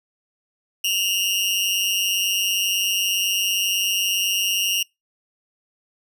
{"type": "tone with amplitude modulation", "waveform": "sawtooth", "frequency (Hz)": 2835, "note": "F7", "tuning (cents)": 25, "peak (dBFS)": -13, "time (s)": [0.84, 4.83], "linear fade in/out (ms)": 5, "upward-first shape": "sine", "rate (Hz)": 192, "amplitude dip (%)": 75, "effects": ["noise-tail reverb RT60 0.2 s tail -26 dB re dry"]}